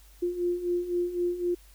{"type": "beating tone pair", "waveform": "sine", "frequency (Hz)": [349.2, 353.1], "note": ["F4", "F4"], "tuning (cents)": [0, 19], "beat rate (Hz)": 3.9, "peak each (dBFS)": [-32, -27], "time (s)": [0.22, 1.55], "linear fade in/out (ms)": 10, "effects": ["added 50 Hz sine -52 dBFS peak until 1.74 s", "white hiss -59 dBFS RMS until 1.74 s"]}